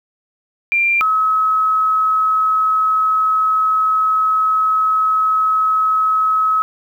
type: tone pair in turn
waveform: sine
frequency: 2377 / 1283.4 Hz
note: D7 / E6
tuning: +20 / -47 cents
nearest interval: major seventh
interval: 1067 cents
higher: first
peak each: -12 dBFS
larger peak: neither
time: 0.72-1.01 / 1.01-6.62 s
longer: second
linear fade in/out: 0 ms
effects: 8-bit